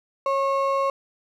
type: ring-modulated tone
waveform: triangle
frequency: 818 Hz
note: G#5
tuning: 26 cents flat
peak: -15 dBFS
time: 0.26-0.9 s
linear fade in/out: 2 ms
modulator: 270 Hz
effects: none